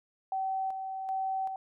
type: tone with tremolo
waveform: sine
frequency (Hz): 766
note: G5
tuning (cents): -40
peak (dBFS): -29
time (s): 0.32-1.56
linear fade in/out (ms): 2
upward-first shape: square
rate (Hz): 1.3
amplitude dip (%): 45
effects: none